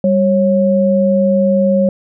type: tone pair together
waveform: sine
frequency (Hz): 196.68 / 548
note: G3 / C#5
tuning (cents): +6 / -20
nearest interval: octave + tritone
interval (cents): 1774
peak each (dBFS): -12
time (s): 0.04-1.89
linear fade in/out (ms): 2
effects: none